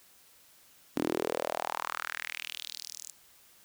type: tone with high-pass filter sweep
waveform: sawtooth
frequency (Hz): 40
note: D#1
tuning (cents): +49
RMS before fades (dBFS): -36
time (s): 0.96-3.1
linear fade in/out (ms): 0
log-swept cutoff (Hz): 270 to 7300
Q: 3.4
effects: white hiss -60 dBFS RMS until 3.64 s